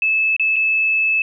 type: tone with dropouts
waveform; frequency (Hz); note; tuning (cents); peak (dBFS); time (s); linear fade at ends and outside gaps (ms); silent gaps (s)
sine; 2611; E7; -17; -14; 0.02-1.22; 2; 0.365-0.396 / 0.56-0.564
effects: none